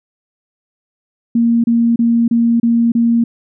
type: tone bursts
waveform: sine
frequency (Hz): 233.1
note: A#3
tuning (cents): 0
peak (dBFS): -9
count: 6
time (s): 1.35-3.24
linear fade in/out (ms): 5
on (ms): 290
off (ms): 30
effects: none